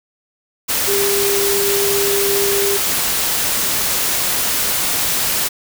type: tone in noise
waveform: sine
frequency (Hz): 400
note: G4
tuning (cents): +35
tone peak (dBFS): -17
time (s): 0.87-2.78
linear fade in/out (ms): 20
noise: white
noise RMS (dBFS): -18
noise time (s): 0.68-5.49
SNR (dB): -2
effects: none